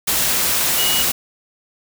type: tone in noise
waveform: sine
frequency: 2909 Hz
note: F#7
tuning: 30 cents flat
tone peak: -20 dBFS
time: 0.78-1.03 s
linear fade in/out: 10 ms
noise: white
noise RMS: -18 dBFS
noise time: 0.07-1.12 s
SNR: -5 dB
effects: none